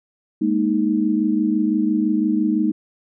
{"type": "chord", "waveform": "sine", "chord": "Ab suspended second", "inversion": "none", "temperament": "just", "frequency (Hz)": [207.7, 233.6, 311.5], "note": ["Ab3", "Bb3", "Eb4"], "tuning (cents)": [0, 4, 2], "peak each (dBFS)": [-21, -22, -19], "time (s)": [0.41, 2.72], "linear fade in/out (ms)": 10, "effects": []}